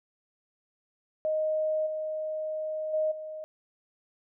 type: tone with level steps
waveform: sine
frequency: 622.3 Hz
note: D#5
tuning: in tune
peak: -25 / -30 / -24 / -36 dBFS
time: 1.25-3.44 s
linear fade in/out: 0 ms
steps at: 1.86 / 2.93 / 3.11 s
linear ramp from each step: 10 ms
effects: none